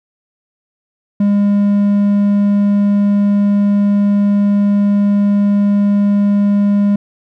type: tone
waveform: triangle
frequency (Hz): 203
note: G#3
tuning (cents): -39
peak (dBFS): -7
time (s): 1.2-6.96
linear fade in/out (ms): 5
effects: none